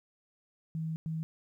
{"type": "tone bursts at uneven times", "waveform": "sine", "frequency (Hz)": 160.4, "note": "E3", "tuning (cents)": -47, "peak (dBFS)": -32, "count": 2, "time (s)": [[0.75, 0.96], [1.06, 1.23]], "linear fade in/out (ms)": 0, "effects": ["12-bit"]}